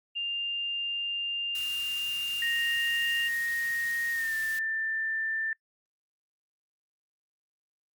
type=tone; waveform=sine; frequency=2799 Hz; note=F7; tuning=3 cents sharp; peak=-29 dBFS; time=0.15-3.29 s; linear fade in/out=20 ms
type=band-stop noise; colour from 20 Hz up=white; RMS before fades=-43 dBFS; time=1.55-4.59 s; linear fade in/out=2 ms; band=190 to 1200 Hz; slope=24 dB/octave
type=tone with pitch glide; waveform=sine; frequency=1864.7 to 1780.5 Hz; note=A#6 to A6; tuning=0 to +20 cents; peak=-28 dBFS; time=2.42-5.53 s; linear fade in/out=2 ms; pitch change=-80 cents; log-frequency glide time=4.12-4.35 s
effects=noise-tail reverb RT60 0.1 s tail -26 dB re dry + Opus 48 kbps